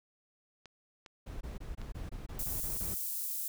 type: clicks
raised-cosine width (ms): 0.2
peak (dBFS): -33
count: 3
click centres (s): 0.657 / 1.062 / 1.816
type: noise bursts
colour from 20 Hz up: brown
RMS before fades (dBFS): -41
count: 10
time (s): 1.26-2.949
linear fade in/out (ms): 10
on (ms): 150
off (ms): 21
type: high-pass noise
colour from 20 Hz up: white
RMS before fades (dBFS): -37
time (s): 2.39-3.48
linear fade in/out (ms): 2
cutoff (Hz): 9700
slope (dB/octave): 12
effects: none